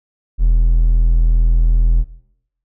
triangle tone, 41.2 Hz, E1, in tune, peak -6 dBFS, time 0.38-2.05 s, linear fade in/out 50 ms, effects noise-tail reverb RT60 0.8 s tail -19 dB re dry + tanh soft clip ceiling -2 dBFS

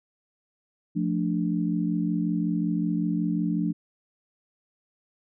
sine chord, D minor, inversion first, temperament equal, 174.61 / 220 / 293.7 Hz, F3 / A3 / D4, 0 / 0 / 0 cents, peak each -26 / -29 / -28 dBFS, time 0.95-3.73 s, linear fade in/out 20 ms, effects none

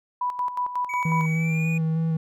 sine tone with tremolo, 987.8 Hz, B5, in tune, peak -22 dBFS, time 0.21-1.26 s, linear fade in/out 5 ms, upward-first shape square, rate 5.5 Hz, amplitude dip 65%
triangle tone with pitch glide, 2267 to 2458 Hz, C#7 to D#7, +38 to -22 cents, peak -28 dBFS, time 0.89-1.78 s, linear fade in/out 5 ms, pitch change +140 cents, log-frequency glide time 1.35-1.66 s
triangle tone with vibrato, 161.5 Hz, E3, 35 cents flat, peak -19 dBFS, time 1.05-2.17 s, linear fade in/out 5 ms, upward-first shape square, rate 3.3 Hz, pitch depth 14 cents each way
effects none

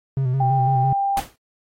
triangle tone with vibrato, 130.81 Hz, C3, in tune, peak -16 dBFS, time 0.17-0.93 s, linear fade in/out 2 ms, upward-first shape square, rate 6 Hz, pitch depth 51 cents each way
sine tone, 793 Hz, G5, 20 cents sharp, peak -18 dBFS, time 0.4-1.2 s, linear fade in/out 5 ms
pink noise with exponential decay, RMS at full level -25 dBFS, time 1.17-1.36 s, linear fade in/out 2 ms, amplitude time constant 41 ms
effects AAC 48 kbps

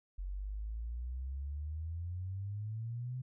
sine exponential sweep, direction up, 45.24 to 129.5 Hz, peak -37 dBFS, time 0.18-3.22 s, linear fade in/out 10 ms, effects none

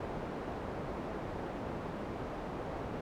white low-pass noise, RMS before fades -40 dBFS, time 0-3.01 s, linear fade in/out 5 ms, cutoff 650 Hz, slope 12 dB/octave, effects none

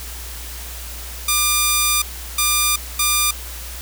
5% pulse tone bursts at uneven times, 1200 Hz, D6, 37 cents sharp, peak -3 dBFS, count 3, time 1.28-2.02 / 2.38-2.76 / 2.99-3.31 s, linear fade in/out 5 ms, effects added 60 Hz sine -32 dBFS peak until 3.81 s + white hiss -34 dBFS RMS until 3.81 s

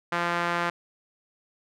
sawtooth tone with band-pass filter, 172.5 Hz, F3, 21 cents flat, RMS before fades -27 dBFS, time 0.12-0.7 s, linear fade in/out 5 ms, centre 1400 Hz, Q 1.3, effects none

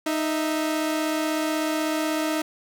sawtooth tone pair together, 310.4 / 657 Hz, D#4 / E5, -4 / -6 cents, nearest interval octave + minor second, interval 1298 cents, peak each -20 / -26 dBFS, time 0.06-2.42 s, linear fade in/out 5 ms, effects none

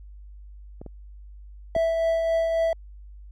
clicks, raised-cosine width 2 ms, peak -25 / -26 / -19 dBFS, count 3, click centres 0.815 / 0.863 / 1.764 s
triangle tone with tremolo, 658 Hz, E5, 3 cents flat, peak -17 dBFS, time 1.75-2.73 s, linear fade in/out 2 ms, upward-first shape triangle, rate 3.7 Hz, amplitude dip 35%
effects added 50 Hz sine -41 dBFS peak until 3.31 s

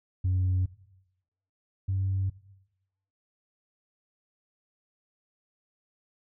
sine tone pair in turn, 92.3 / 95.95 Hz, F#2 / G2, -4 / -37 cents, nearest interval minor second, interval 67 cents, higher second, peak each -21 / -24 dBFS, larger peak first, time 0.24-0.66 / 1.88-2.3 s, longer neither, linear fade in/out 10 ms, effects noise-tail reverb RT60 0.9 s tail -19 dB re dry + tanh soft clip ceiling -21 dBFS

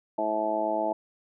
harmonic tone, 108.1 Hz, A2, 30 cents flat, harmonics 2 / 3 / 4 / 5 / 6 / 7 / 8, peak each -40 / -33 / -40 / -35 / -28 / -38 / -30 dBFS, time 0.18-0.93 s, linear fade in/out 5 ms, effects none

